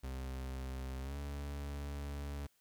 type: tone with pitch glide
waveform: 40% pulse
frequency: 65.41 to 71.33 Hz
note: C2 to D2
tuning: 0 to -50 cents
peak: -39 dBFS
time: 0.03-2.47 s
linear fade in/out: 10 ms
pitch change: +150 cents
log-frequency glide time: 0.99-1.17 s
effects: white hiss -74 dBFS RMS until 2.6 s